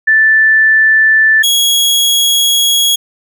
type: tone pair in turn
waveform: sine / sawtooth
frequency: 1760 / 3322 Hz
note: A6 / G#7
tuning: 0 / 0 cents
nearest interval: major seventh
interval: 1100 cents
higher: second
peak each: -5 dBFS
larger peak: neither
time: 0.07-1.43 / 1.43-2.96 s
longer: second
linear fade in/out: 10 ms
effects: none